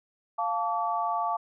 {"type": "chord", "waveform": "sine", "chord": "D minor", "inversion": "first", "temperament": "equal with one note detuned", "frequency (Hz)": [698.5, 880, 1147.2], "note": ["F5", "A5", "D6"], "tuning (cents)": [0, 0, -41], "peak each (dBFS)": -30, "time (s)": [0.38, 1.37], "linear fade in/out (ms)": 10, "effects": []}